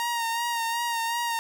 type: tone with vibrato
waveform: sawtooth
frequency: 932.3 Hz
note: A#5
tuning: in tune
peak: -22 dBFS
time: 0-1.39 s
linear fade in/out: 0 ms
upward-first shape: sine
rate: 2.7 Hz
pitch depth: 34 cents each way
effects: none